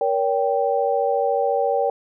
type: chord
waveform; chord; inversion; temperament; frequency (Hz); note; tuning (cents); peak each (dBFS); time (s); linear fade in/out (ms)
sine; G diminished; first; just; 470.4 / 564.5 / 784; Bb4 / Db5 / G5; +16 / +31 / 0; -22 / -22 / -22; 0.01-1.9; 2
effects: none